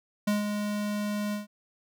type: tone with ADSR envelope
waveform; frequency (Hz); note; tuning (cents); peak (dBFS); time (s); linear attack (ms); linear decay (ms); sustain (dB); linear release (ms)
square; 207.7; G#3; 0; -23; 0.27-1.47; 8; 150; -6; 140
effects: none